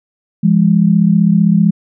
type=tone pair together; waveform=sine; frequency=170.13 / 205.7 Hz; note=F3 / G#3; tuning=-45 / -16 cents; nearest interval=minor third; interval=329 cents; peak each=-10 dBFS; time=0.43-1.71 s; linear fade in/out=10 ms; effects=none